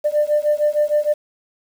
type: beating tone pair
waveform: sine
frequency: 593 / 599.5 Hz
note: D5 / D5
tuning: +17 / +36 cents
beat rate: 6.5 Hz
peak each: -17 dBFS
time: 0.04-1.14 s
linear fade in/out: 20 ms
effects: tanh soft clip ceiling -9 dBFS + 7-bit